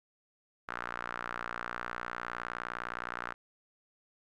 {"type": "tone with band-pass filter", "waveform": "sawtooth", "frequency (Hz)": 59.6, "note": "A#1", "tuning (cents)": 39, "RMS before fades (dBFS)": -40, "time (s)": [0.68, 3.34], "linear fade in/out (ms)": 10, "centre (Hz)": 1400, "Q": 3.3, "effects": []}